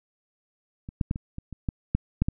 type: clicks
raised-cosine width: 5 ms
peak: -24 / -11 / -13 / -21 / -22 / -25 / -14 / -9 / -9 / -13 dBFS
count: 10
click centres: 0.889 / 1.012 / 1.111 / 1.159 / 1.384 / 1.527 / 1.688 / 1.95 / 2.22 / 2.285 s
effects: none